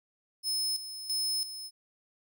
sawtooth tone with tremolo, 5200 Hz, E8, 24 cents flat, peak -26 dBFS, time 0.43-1.71 s, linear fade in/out 50 ms, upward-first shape square, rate 1.5 Hz, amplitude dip 70%, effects none

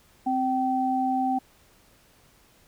sine tone pair together, 260.7 / 771.4 Hz, C4 / G5, -6 / -28 cents, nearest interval octave + perfect fifth, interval 1878 cents, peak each -26 / -24 dBFS, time 0.26-1.39 s, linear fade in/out 10 ms, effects pink hiss -59 dBFS RMS until 2.67 s

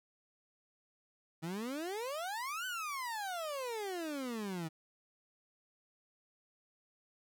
30% pulse exponential two-way sweep, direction up then down, 155.56 to 1534 to 155.56 Hz, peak -35 dBFS, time 1.42-4.69 s, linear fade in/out 20 ms, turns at 2.66 s, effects none

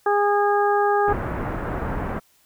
harmonic tone, 409.2 Hz, G#4, 26 cents flat, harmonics 1 / 2 / 3 / 4, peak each -20 / -20 / -25 / -28 dBFS, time 0.06-1.13 s, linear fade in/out 5 ms
pink low-pass noise, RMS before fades -27 dBFS, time 1.07-2.2 s, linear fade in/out 20 ms, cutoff 1600 Hz, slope 24 dB/octave
effects white hiss -60 dBFS RMS until 2.45 s

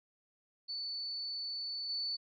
sine tone with level steps, 4482 Hz, C#8, 18 cents sharp, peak -37 / -34 dBFS, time 0.68-2.17 s, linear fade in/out 20 ms, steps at 1.89 s, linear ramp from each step 10 ms, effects none

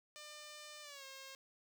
5% pulse tone with pitch glide, 599 to 536.7 Hz, D5 to C5, +34 to +44 cents, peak -39 dBFS, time 0.16-1.35 s, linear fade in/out 0 ms, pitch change -190 cents, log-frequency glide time 0.82-1.05 s, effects none

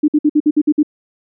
sine tone bursts, 300 Hz, D4, 37 cents sharp, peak -8 dBFS, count 8, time 0.03-0.831 s, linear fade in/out 10 ms, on 52 ms, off 55 ms, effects none

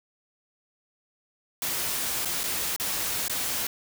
white noise with dropouts, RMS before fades -29 dBFS, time 1.62-3.67 s, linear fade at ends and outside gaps 2 ms, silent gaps 2.25-2.255 / 2.434-2.438 / 2.763-2.798 / 3.282-3.296 s, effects none

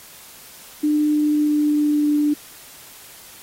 sine tone with pitch glide, 299.7 to 295.7 Hz, D4 to D4, +35 to +12 cents, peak -15 dBFS, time 0.83-2.34 s, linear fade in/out 10 ms, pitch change -23 cents, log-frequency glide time 1.13-2.13 s, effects white hiss -43 dBFS RMS until 3.42 s + AAC 48 kbps

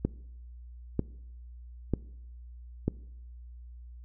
click train, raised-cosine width 3 ms, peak -13 dBFS, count 4, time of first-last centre 0.05-2.88 s, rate 1.06 Hz, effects noise-tail reverb RT60 0.8 s tail -22 dB re dry + added 60 Hz sine -44 dBFS peak until 4.04 s

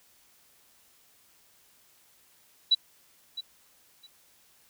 sine tone with echo, 3934 Hz, B7, 7 cents flat, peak -17 dBFS, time 2.71-2.75 s, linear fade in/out 10 ms, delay 660 ms, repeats 2, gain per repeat -15 dB, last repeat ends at 4.07 s, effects white hiss -62 dBFS RMS until 4.69 s

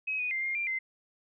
sine tone with pitch steps, 2547 / 2475 / 2097 / 2121 / 2376 / 2072 Hz, D#7 / D#7 / C7 / C7 / D7 / C7, +40 / -10 / +3 / +23 / +20 / -17 cents, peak -29 dBFS, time 0.07-0.79 s, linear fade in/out 10 ms, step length 120 ms, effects none

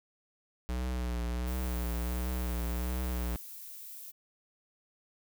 square tone with vibrato, 61 Hz, B1, 21 cents flat, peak -32 dBFS, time 0.69-3.36 s, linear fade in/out 0 ms, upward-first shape triangle, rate 1.4 Hz, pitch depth 63 cents each way
violet noise, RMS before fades -46 dBFS, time 1.46-4.12 s, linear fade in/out 20 ms
effects none

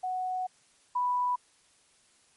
sine tone pair in turn, 740 / 987.8 Hz, F#5 / B5, 0 / 0 cents, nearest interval perfect fourth, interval 500 cents, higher second, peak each -29 / -25 dBFS, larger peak second, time 0.03-0.47 / 0.95-1.36 s, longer first, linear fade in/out 10 ms, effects white hiss -64 dBFS RMS until 2.36 s + MP3 48 kbps

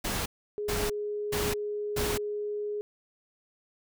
pink noise bursts, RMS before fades -31 dBFS, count 4, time 0.04-2.18 s, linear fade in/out 10 ms, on 220 ms, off 420 ms
sine tone, 416.4 Hz, G#4, 5 cents sharp, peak -30 dBFS, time 0.58-2.81 s, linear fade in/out 0 ms
effects none

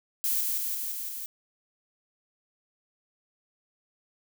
violet noise with echo, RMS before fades -27 dBFS, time 0.24-0.41 s, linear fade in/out 0 ms, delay 170 ms, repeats 5, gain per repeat -2 dB, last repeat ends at 1.26 s, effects none

